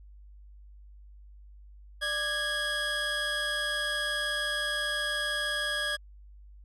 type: tone pair together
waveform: 25% pulse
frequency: 593 / 1653.2 Hz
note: D5 / G#6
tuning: +17 / -8 cents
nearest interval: octave + tritone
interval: 1775 cents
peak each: -33 / -25 dBFS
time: 2.01-5.97 s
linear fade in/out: 20 ms
effects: added 50 Hz sine -48 dBFS peak until 6.64 s + low-pass 9000 Hz 12 dB/octave